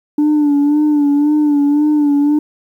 sine tone with vibrato, 293.7 Hz, D4, in tune, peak -7 dBFS, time 0.18-2.39 s, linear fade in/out 5 ms, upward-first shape sine, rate 1.9 Hz, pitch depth 49 cents each way, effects tanh soft clip ceiling -8 dBFS + 8-bit

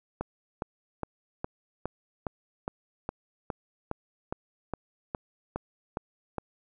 click train, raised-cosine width 1 ms, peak -17 dBFS, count 16, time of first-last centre 0.21-6.383 s, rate 2.43 Hz, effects none

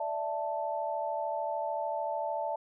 sine chord, D suspended second, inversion none, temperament just, 587.3 / 660.7 / 881 Hz, D5 / E5 / A5, 0 / +4 / +2 cents, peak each -36 / -35 / -34 dBFS, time 0-2.56 s, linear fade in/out 5 ms, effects none

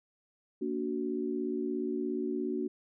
sine chord, Bb augmented, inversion none, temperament equal with one note detuned, 233.1 / 290.1 / 370 Hz, Bb3 / D4 / F#4, 0 / -21 / 0 cents, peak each -36 / -35 / -34 dBFS, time 0.61-2.68 s, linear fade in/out 10 ms, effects none

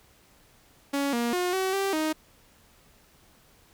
sawtooth tone with pitch steps, 280.4 / 236.8 / 358.9 / 378.7 / 391.5 / 312.1 Hz, C#4 / A#3 / F4 / F#4 / G4 / D#4, +20 / +27 / +47 / +40 / -2 / +5 cents, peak -21 dBFS, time 0.93-2.13 s, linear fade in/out 10 ms, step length 200 ms, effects pink hiss -59 dBFS RMS until 3.73 s

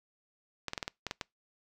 clicks, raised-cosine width 0.2 ms, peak -17 dBFS, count 8, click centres 0.683 / 0.734 / 0.778 / 0.828 / 0.879 / 1.067 / 1.111 / 1.212 s, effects noise-tail reverb RT60 0.2 s tail -26 dB re dry

